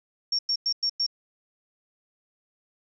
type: tone bursts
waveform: sine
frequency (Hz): 5510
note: F8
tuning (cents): -24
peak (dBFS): -22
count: 5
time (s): 0.32-1.065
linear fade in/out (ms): 5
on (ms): 69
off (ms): 100
effects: none